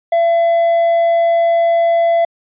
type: tone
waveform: triangle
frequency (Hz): 675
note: E5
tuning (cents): +41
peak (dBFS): -8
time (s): 0.12-2.25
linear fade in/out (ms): 5
effects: resampled to 8000 Hz